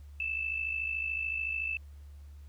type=tone with amplitude modulation; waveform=sine; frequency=2637 Hz; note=E7; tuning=in tune; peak=-28 dBFS; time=0.2-1.77 s; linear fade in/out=2 ms; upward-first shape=sine; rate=53.7 Hz; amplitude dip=65%; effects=added 72 Hz sine -46 dBFS peak until 2.48 s + pink hiss -68 dBFS RMS until 2.48 s